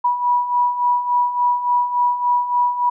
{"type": "beating tone pair", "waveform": "sine", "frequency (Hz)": [973, 976.5], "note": ["B5", "B5"], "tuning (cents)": [-26, -20], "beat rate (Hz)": 3.5, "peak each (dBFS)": [-22, -16], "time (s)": [0.04, 2.9], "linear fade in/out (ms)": 10, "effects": []}